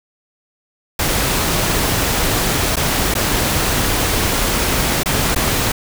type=noise with dropouts; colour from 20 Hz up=pink; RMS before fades=-17 dBFS; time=0.99-5.72 s; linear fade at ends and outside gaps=5 ms; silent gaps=2.758-2.767 / 3.141-3.151 / 5.034-5.058 / 5.348-5.359 s; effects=none